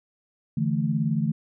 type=chord; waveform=sine; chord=D suspended second; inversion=none; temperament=equal; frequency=146.83 / 164.81 / 220 Hz; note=D3 / E3 / A3; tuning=0 / 0 / 0 cents; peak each=-26 dBFS; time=0.57-1.32 s; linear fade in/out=5 ms; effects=none